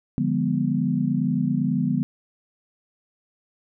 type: chord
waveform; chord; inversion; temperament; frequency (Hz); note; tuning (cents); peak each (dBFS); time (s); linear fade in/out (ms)
sine; D diminished seventh; none; equal with one note detuned; 146.83 / 174.61 / 204.6 / 246.9; D3 / F3 / Ab3 / Cb4; 0 / 0 / -26 / 0; -26 / -26 / -26 / -24; 0.18-2.03; 0
effects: none